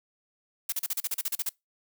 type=noise bursts; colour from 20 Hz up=blue; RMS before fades=-29 dBFS; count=12; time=0.69-1.493 s; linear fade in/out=5 ms; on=33 ms; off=37 ms; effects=noise-tail reverb RT60 0.2 s tail -25 dB re dry